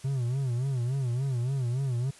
triangle tone with vibrato, 128.1 Hz, C3, 36 cents flat, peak -24 dBFS, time 0.04-2.11 s, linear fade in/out 10 ms, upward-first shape sine, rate 3.5 Hz, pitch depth 140 cents each way, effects white hiss -53 dBFS RMS until 2.19 s + resampled to 24000 Hz

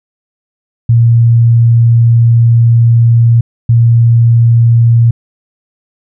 sine tone pair in turn, 116.7 / 116.7 Hz, A#2 / A#2, +2 / +2 cents, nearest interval unison, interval 0 cents, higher neither, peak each -3 dBFS, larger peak neither, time 0.89-3.41 / 3.69-5.11 s, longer first, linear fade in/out 5 ms, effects none

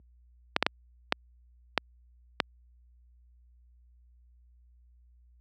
clicks, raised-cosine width 0.3 ms, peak -5 dBFS, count 6, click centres 0.564 / 0.626 / 0.665 / 1.124 / 1.777 / 2.402 s, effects added 60 Hz sine -36 dBFS peak until 5.4 s + high-pass 200 Hz 12 dB/octave

